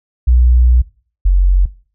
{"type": "tone pair in turn", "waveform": "sine", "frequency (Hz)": [61, 45.86], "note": ["B1", "F#1"], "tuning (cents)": [-21, -15], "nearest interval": "perfect fourth", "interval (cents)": 494, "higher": "first", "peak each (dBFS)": -6, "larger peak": "neither", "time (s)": [[0.27, 0.82], [1.25, 1.66]], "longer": "first", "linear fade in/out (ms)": 10, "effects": ["noise-tail reverb RT60 0.4 s tail -19 dB re dry"]}